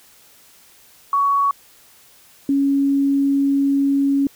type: tone pair in turn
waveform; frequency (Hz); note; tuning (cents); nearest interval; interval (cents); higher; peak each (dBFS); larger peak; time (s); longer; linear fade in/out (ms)
sine; 1121 / 277.7; C#6 / C#4; +19 / +3; 2 octaves; 2416; first; -14; neither; 1.13-1.51 / 2.49-4.27; second; 2
effects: white hiss -50 dBFS RMS until 4.35 s